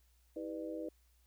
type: harmonic tone with a mistuned harmonic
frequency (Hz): 99.5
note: G2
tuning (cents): +26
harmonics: 3 / 4 / 5 / 6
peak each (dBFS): -42 / -50 / -44 / -46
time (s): 0.36-0.89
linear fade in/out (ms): 5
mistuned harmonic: 3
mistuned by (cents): +130
effects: added 60 Hz sine -67 dBFS peak until 1.26 s + white hiss -75 dBFS RMS until 1.26 s